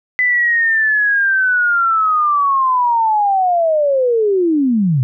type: linear sweep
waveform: sine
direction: down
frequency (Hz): 2010 to 118.2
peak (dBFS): -11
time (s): 0.19-5.03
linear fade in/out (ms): 0
effects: none